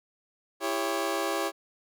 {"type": "chord", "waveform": "20% pulse", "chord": "C# diminished", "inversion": "first", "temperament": "just", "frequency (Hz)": [332.6, 399.1, 554.4], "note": ["E4", "G4", "C#5"], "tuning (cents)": [16, 31, 0], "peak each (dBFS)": -27, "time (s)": [0.6, 1.52], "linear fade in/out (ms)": 50, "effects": []}